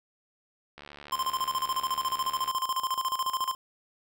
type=click train; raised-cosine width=0.3 ms; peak=-28 dBFS; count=126; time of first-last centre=0.78-2.502 s; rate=72.6 Hz
type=tone with tremolo; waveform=square; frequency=1046.5 Hz; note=C6; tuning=in tune; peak=-26 dBFS; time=1.12-3.55 s; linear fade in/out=5 ms; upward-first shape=square; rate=14 Hz; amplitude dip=75%
effects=none

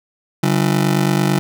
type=ring-modulated tone; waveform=30% pulse; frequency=164.81 Hz; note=E3; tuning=in tune; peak=-8 dBFS; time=0.43-1.39 s; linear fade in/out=0 ms; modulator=24.5 Hz; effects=none

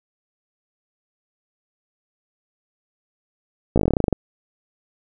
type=slowing click train; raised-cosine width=2 ms; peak=-4 dBFS; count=14; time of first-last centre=3.76-4.127 s; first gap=16 ms; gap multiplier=1.09; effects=none

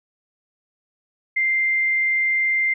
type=tone; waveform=sine; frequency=2093 Hz; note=C7; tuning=in tune; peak=-17 dBFS; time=1.36-2.74 s; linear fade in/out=10 ms; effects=none

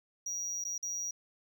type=tone with dropouts; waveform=triangle; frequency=5760 Hz; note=F#8; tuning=47 cents flat; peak=-33 dBFS; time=0.26-1.11 s; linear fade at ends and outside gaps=5 ms; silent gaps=0.641-0.649 / 0.78-0.827 s; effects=none

